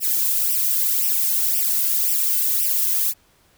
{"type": "noise with flanger", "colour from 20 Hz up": "violet", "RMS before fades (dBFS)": -20, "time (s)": [0, 3.14], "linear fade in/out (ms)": 50, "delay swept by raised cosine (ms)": [0.36, 1.96], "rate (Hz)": 1.9, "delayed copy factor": 0.95, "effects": ["pink hiss -58 dBFS RMS until 3.57 s"]}